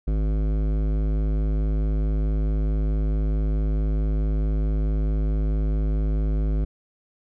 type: tone with hard clipping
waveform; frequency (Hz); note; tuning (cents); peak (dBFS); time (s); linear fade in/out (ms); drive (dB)
sine; 52.3; G#1; +13; -22; 0.07-6.65; 10; 15
effects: none